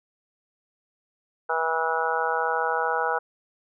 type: harmonic tone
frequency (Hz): 162.4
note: E3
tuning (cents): -26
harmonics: 3 / 4 / 5 / 6 / 7 / 8 / 9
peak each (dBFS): -29 / -33 / -28 / -30 / -38 / -30 / -29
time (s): 1.49-3.19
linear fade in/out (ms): 10
effects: none